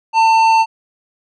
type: tone with tanh clipping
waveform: sine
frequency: 896 Hz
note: A5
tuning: 31 cents sharp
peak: -10 dBFS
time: 0.13-0.66 s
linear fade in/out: 50 ms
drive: 11 dB
effects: none